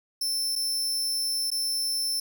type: tone with dropouts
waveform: sawtooth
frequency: 5330 Hz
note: E8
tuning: 18 cents sharp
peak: -23 dBFS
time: 0.21-2.2 s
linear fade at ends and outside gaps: 5 ms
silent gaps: 0.555-0.559 / 1.504-1.515 s
effects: none